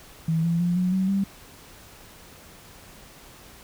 sine tone with pitch steps, 162.2 / 168.5 / 175.05 / 181.85 / 188.92 / 196.26 Hz, E3 / E3 / F3 / F#3 / F#3 / G3, -28 / +38 / +4 / -30 / +36 / +2 cents, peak -20 dBFS, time 0.28-1.24 s, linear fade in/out 5 ms, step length 160 ms, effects pink hiss -48 dBFS RMS until 3.63 s

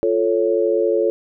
sine chord, F augmented, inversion none, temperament equal, 349.2 / 440 / 554.4 Hz, F4 / A4 / C#5, 0 / 0 / 0 cents, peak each -20 / -18 / -20 dBFS, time 0.03-1.1 s, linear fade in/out 0 ms, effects none

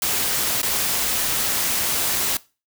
white noise with dropouts, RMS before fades -22 dBFS, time 0.02-2.37 s, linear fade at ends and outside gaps 2 ms, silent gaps 0.617-0.63 s, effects noise-tail reverb RT60 0.3 s tail -20 dB re dry

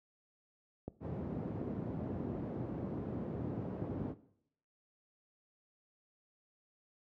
click train, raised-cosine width 2 ms, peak -27 dBFS, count 5, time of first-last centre 0.88-3.821 s, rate 1.36 Hz
pink band-pass noise, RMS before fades -40 dBFS, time 1-4.15 s, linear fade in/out 50 ms, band 110 to 410 Hz, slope 12 dB/octave
effects noise-tail reverb RT60 0.7 s tail -17 dB re dry + high-pass 60 Hz 12 dB/octave

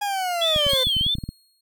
40% pulse linear sweep, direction down, 830.6 to 504 Hz, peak -22 dBFS, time 0.01-0.84 s, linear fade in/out 10 ms
sine tone with vibrato, 3300 Hz, G#7, 12 cents flat, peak -19 dBFS, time 0.41-1.15 s, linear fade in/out 10 ms, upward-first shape sine, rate 3.1 Hz, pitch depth 130 cents each way
clicks, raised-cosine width 5 ms, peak -17 dBFS, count 11, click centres 0.562 / 0.666 / 0.734 / 0.87 / 0.967 / 1.011 / 1.065 / 1.153 / 1.185 / 1.238 / 1.29 s
sawtooth tone with exponential decay, 4284 Hz, C8, 40 cents sharp, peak -23 dBFS, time 0.69-1.61 s, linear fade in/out 5 ms, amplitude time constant 200 ms
effects none

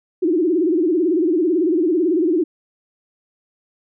sine tone with vibrato, 337.6 Hz, E4, 41 cents sharp, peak -14 dBFS, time 0.22-2.44 s, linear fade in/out 10 ms, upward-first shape sine, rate 18 Hz, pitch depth 180 cents each way, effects none

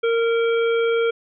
harmonic tone, 461.4 Hz, A#4, 18 cents flat, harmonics 1 / 3 / 5 / 7, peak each -17 / -27 / -31 / -34 dBFS, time 0.03-1.11 s, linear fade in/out 10 ms, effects none

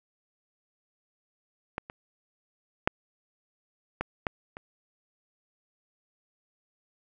clicks, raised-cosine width 0.5 ms, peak -16 / -25 / -6 / -14 / -12 / -25 dBFS, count 6, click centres 1.781 / 1.899 / 2.875 / 4.01 / 4.268 / 4.569 s, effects none

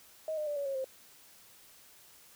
sine tone with pitch steps, 630 / 607.8 / 586.5 / 565.8 / 545.9 / 526.7 Hz, D#5 / D#5 / D5 / C#5 / C#5 / C5, +21 / -41 / -2 / +35 / -27 / +11 cents, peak -32 dBFS, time 0.28-0.844 s, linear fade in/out 2 ms, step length 94 ms, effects white hiss -58 dBFS RMS until 2.35 s

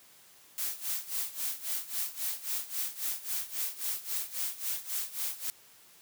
blue noise with tremolo, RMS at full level -32 dBFS, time 0.58-5.5 s, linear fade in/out 0 ms, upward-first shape sine, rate 3.7 Hz, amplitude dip 85%, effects white hiss -58 dBFS RMS until 6.01 s + high-pass 80 Hz 12 dB/octave

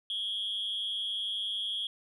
sine tone with amplitude modulation, 3289 Hz, G#7, 18 cents flat, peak -26 dBFS, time 0.1-1.87 s, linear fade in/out 2 ms, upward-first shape sine, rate 207 Hz, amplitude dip 85%, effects tanh soft clip ceiling -26 dBFS

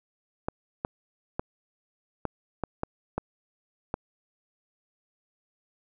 clicks, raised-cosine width 1 ms, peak -14 dBFS, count 8, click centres 0.485 / 0.849 / 1.395 / 2.253 / 2.637 / 2.834 / 3.18 / 3.941 s, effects none

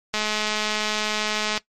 click train, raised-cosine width 0.2 ms, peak -7 dBFS, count 307, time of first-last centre 0.14-1.577 s, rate 213 Hz, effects noise-tail reverb RT60 0.1 s tail -18 dB re dry + MP3 64 kbps

